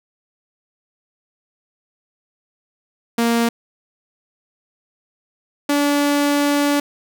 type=tone pair in turn; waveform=sawtooth; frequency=233.1 / 288.1 Hz; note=A#3 / D4; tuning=0 / -33 cents; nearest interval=major third; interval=367 cents; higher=second; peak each=-11 dBFS; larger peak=neither; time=3.18-3.49 / 5.69-6.8 s; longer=second; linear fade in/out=5 ms; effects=none